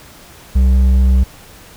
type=tone with hard clipping; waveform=sine; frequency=64.6 Hz; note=C2; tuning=21 cents flat; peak=-9 dBFS; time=0.55-1.24 s; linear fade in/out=10 ms; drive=5 dB; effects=pink hiss -40 dBFS RMS until 1.76 s